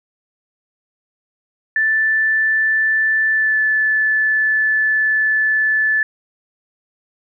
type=tone with pitch glide; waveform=sine; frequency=1760 to 1740.8 Hz; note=A6 to A6; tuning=0 to -19 cents; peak=-13 dBFS; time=1.76-6.03 s; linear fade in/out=2 ms; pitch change=-19 cents; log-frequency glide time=3.32-3.59 s; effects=none